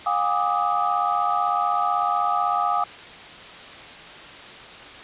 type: tone cluster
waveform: sine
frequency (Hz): 713 / 811 / 1185 / 1261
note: F5 / G#5 / D6 / D#6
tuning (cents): +36 / -41 / +15 / +23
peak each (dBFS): -25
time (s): 0.06-2.84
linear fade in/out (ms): 5
effects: white hiss -40 dBFS RMS until 5.03 s + resampled to 8000 Hz